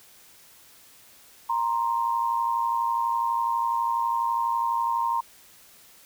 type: tone pair together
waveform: sine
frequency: 934.4 / 1046.5 Hz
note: A#5 / C6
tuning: +4 / 0 cents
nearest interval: major second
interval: 196 cents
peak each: -24 / -27 dBFS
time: 1.49-5.21 s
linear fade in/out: 10 ms
effects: white hiss -53 dBFS RMS until 6.05 s